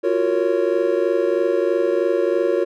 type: chord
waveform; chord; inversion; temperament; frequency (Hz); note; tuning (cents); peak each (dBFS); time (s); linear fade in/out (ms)
triangle; Gb major seventh; third; just; 346.9 / 370 / 462.5 / 555; F4 / Gb4 / Bb4 / Db5; -12 / 0 / -14 / +2; -20; 0.03-2.65; 20
effects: none